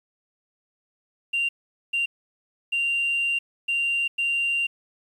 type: tone bursts at uneven times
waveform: sine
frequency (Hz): 2774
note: F7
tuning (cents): -12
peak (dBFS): -20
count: 5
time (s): 1.33-1.49 / 1.93-2.06 / 2.72-3.39 / 3.68-4.08 / 4.18-4.67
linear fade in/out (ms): 10
effects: tanh soft clip ceiling -18 dBFS + 9-bit